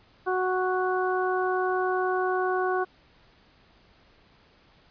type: harmonic tone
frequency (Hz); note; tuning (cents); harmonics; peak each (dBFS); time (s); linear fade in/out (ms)
369.8; F#4; -1; 1 / 2 / 3 / 4; -26 / -29 / -31 / -32; 0.26-2.85; 20
effects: pink hiss -59 dBFS RMS until 4.9 s + resampled to 11025 Hz